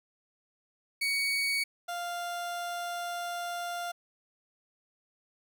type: tone pair in turn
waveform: 30% pulse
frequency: 2241 / 697.8 Hz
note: C#7 / F5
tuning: +18 / -2 cents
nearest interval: octave + minor sixth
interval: 2020 cents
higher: first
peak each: -25 / -31 dBFS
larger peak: first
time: 1.01-1.64 / 1.88-3.92 s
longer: second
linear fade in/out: 10 ms
effects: none

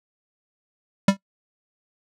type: tone with exponential decay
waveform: square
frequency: 196 Hz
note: G3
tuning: in tune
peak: -9 dBFS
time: 1.08-1.17 s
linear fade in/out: 5 ms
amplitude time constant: 18 ms
effects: noise-tail reverb RT60 0.1 s tail -19 dB re dry + low-pass 8000 Hz 12 dB/octave

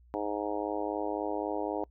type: harmonic tone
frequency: 103.83 Hz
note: G#2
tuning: in tune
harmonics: 3 / 4 / 5 / 6 / 7 / 8 / 9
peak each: -36 / -37 / -38 / -39 / -39 / -40 / -41 dBFS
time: 0.14-1.84 s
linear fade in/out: 0 ms
effects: noise-tail reverb RT60 0.1 s tail -26 dB re dry + added 60 Hz sine -56 dBFS peak until 1.9 s

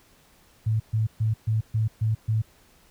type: tone bursts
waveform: sine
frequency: 110 Hz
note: A2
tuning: in tune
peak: -20 dBFS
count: 7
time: 0.66-2.42 s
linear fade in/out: 10 ms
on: 140 ms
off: 130 ms
effects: pink hiss -58 dBFS RMS until 2.9 s

